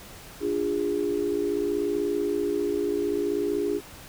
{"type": "chord", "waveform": "sine", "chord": "D diminished", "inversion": "none", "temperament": "equal with one note detuned", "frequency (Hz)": [293.7, 349.2, 409.8], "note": ["D4", "F4", "Ab4"], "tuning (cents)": [0, 0, -23], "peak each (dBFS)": [-30, -29, -26], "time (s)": [0.4, 3.81], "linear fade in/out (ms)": 50, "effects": ["pink hiss -45 dBFS RMS until 4.08 s"]}